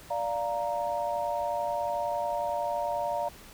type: chord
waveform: sine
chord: Bb major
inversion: first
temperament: equal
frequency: 587.3 / 698.5 / 932.3 Hz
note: D5 / F5 / Bb5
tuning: 0 / 0 / 0 cents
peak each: -32 dBFS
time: 0.1-3.29 s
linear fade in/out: 10 ms
effects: pink hiss -50 dBFS RMS until 3.53 s